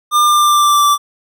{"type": "tone with pitch glide", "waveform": "square", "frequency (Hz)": [1200, 1166.5], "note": ["D6", "D6"], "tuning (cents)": [37, -12], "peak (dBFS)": -9, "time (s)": [0.11, 0.98], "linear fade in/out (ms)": 50, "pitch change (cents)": -49, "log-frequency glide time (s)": [0.25, 0.86], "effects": []}